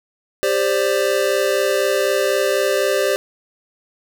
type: chord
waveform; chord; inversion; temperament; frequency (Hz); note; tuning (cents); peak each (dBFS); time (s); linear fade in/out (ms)
square; G suspended fourth; none; equal with one note detuned; 396.1 / 523.3 / 587.3; G4 / C5 / D5; +18 / 0 / 0; -21; 0.43-3.16; 0
effects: none